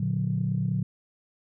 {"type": "chord", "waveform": "sine", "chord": "Bb augmented", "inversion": "none", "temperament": "just", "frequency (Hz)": [116.54, 145.68, 182.1], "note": ["Bb2", "D3", "F#3"], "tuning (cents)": [0, -14, -27], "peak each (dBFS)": -28, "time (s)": [0, 0.83], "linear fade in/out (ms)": 5, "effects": ["tanh soft clip ceiling -15 dBFS"]}